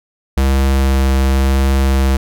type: tone with vibrato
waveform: square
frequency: 67 Hz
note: C2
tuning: 42 cents sharp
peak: -11 dBFS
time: 0.37-2.17 s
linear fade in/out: 5 ms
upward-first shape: triangle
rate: 0.95 Hz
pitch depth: 11 cents each way
effects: none